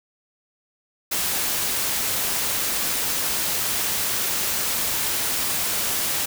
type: noise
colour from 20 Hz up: white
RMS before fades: -24 dBFS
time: 1.11-6.26 s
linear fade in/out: 10 ms
effects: none